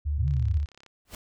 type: tone with vibrato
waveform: sine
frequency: 73.42 Hz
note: D2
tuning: in tune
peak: -24 dBFS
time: 0.05-0.66 s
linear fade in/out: 20 ms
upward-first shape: square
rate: 14 Hz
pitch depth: 8 cents each way
type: linear two-way sweep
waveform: sine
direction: up then down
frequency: 82.41 to 148.1 to 82.41 Hz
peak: -25 dBFS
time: 0.18-0.58 s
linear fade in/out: 5 ms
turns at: 0.28 s
type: click train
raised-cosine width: 0.2 ms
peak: -34 dBFS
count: 21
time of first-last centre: 0.28-0.863 s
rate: 34.3 Hz
type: noise with exponential growth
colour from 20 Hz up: pink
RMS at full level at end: -35 dBFS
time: 1.05-1.15 s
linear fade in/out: 2 ms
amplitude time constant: 20 ms
effects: none